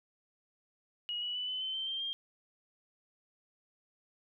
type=tone with pitch steps; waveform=sine; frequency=2897 / 2939 / 2982 / 3025 / 3069 / 3114 / 3159 / 3205 Hz; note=F#7 / F#7 / F#7 / F#7 / G7 / G7 / G7 / G7; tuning=-37 / -12 / +13 / +38 / -37 / -12 / +13 / +38 cents; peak=-34 dBFS; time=1.09-2.13 s; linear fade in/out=0 ms; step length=130 ms; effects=none